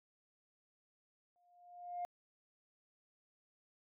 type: tone with exponential growth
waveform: sine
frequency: 707 Hz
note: F5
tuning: 21 cents sharp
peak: -35 dBFS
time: 1.36-2.05 s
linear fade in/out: 0 ms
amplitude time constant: 150 ms
effects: tanh soft clip ceiling -34 dBFS